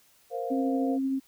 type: chord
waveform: sine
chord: Bb suspended second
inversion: none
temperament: just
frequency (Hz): 466.2 / 524.4 / 699.2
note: Bb4 / C5 / F5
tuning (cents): 0 / +4 / +2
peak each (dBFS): -34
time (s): 0.3-0.99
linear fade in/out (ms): 50
type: tone with tremolo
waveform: sine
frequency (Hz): 267.9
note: C4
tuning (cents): +41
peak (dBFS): -24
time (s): 0.5-1.2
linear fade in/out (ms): 20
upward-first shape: triangle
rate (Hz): 13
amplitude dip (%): 25
effects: white hiss -62 dBFS RMS until 1.27 s